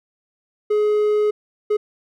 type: tone bursts at uneven times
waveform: triangle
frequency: 421.1 Hz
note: G#4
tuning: 24 cents sharp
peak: -13 dBFS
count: 2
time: 0.7-1.31 / 1.7-1.77 s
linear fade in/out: 10 ms
effects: none

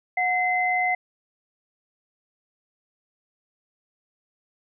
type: tone pair together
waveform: sine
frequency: 730.7 / 2056 Hz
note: F#5 / C7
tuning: -22 / -31 cents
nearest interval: octave + tritone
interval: 1791 cents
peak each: -23 dBFS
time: 0.17-0.95 s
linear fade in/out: 5 ms
effects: none

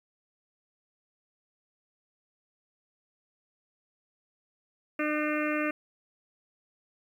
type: harmonic tone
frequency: 301.8 Hz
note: D4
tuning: 47 cents sharp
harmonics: 1 / 2 / 4 / 5 / 6 / 7 / 8 / 9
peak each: -30 / -33 / -36 / -37 / -38 / -38 / -39 / -40 dBFS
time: 4.99-5.71 s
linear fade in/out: 5 ms
effects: 10-bit

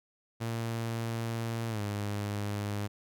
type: tone with pitch glide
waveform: sawtooth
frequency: 114.8 to 102.87 Hz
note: A#2 to G#2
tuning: -26 to -16 cents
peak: -28 dBFS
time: 0.4-2.88 s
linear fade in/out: 20 ms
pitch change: -190 cents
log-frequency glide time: 1.69-1.81 s
effects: none

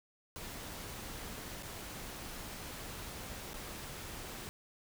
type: noise with dropouts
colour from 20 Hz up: pink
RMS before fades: -45 dBFS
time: 0.36-4.49 s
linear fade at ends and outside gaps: 0 ms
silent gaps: 1.625-1.631 / 3.533-3.541 s
effects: none

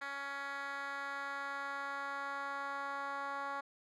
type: tone with band-pass filter sweep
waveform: 10% pulse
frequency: 279.1 Hz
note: C#4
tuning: 12 cents sharp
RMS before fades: -41 dBFS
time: 0.01-3.61 s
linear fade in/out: 10 ms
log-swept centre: 1800 to 1100 Hz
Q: 1.6
effects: none

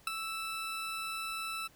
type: tone with ADSR envelope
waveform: 20% pulse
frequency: 1318.5 Hz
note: E6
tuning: in tune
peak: -22 dBFS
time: 0.07-1.68 s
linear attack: 3 ms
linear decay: 12 ms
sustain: -9 dB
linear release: 17 ms
effects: pink hiss -62 dBFS RMS until 1.75 s

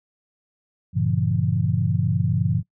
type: chord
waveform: sine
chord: G diminished seventh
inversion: none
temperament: just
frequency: 98 / 117.6 / 141.12 / 169.34 Hz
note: G2 / Bb2 / Db3 / Fb3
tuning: 0 / +16 / +31 / +47 cents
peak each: -24 dBFS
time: 0.93-2.63 s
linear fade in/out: 50 ms
effects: noise-tail reverb RT60 0.1 s tail -21 dB re dry

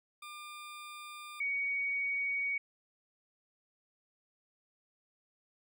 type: tone pair in turn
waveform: 20% pulse / sine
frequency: 1200 / 2244 Hz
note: D6 / C#7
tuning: +37 / +21 cents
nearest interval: major seventh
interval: 1084 cents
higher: second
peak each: -40 / -31 dBFS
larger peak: second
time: 0.22-1.4 / 1.4-2.58 s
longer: neither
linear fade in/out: 5 ms
effects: none

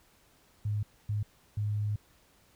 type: tone bursts at uneven times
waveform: sine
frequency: 104.6 Hz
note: G#2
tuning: 13 cents sharp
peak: -28 dBFS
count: 3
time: 0.65-0.83 / 1.09-1.23 / 1.57-1.96 s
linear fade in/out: 5 ms
effects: pink hiss -64 dBFS RMS until 2.55 s

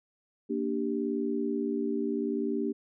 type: chord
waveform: sine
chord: G minor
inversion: first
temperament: equal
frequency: 233.1 / 293.7 / 392 Hz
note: Bb3 / D4 / G4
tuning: 0 / 0 / 0 cents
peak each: -32 dBFS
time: 0.49-2.73 s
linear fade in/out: 20 ms
effects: none

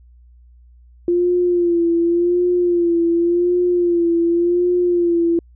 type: tone with vibrato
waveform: sine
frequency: 346.6 Hz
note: F4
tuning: 13 cents flat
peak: -13 dBFS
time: 1.08-5.39 s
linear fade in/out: 2 ms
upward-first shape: sine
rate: 0.89 Hz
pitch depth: 47 cents each way
effects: added 60 Hz sine -44 dBFS peak until 5.55 s

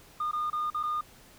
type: tone with dropouts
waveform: sine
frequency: 1219 Hz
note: D#6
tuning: 36 cents flat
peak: -26 dBFS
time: 0.2-1.01 s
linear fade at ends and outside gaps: 5 ms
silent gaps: 0.313-0.331 / 0.501-0.529 / 0.702-0.745 / 0.83-0.835 s
effects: tanh soft clip ceiling -25 dBFS + pink hiss -55 dBFS RMS until 1.38 s

